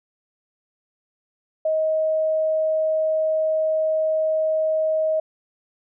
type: tone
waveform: sine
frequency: 630 Hz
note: D#5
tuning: 21 cents sharp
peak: -18 dBFS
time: 1.65-5.2 s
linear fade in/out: 5 ms
effects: none